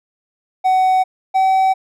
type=tone pair in turn; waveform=triangle; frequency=750 / 762.7 Hz; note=F#5 / G5; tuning=+23 / -48 cents; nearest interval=unison; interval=29 cents; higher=second; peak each=-9 dBFS; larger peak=neither; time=0.64-1.04 / 1.34-1.74 s; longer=neither; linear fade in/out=20 ms; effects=none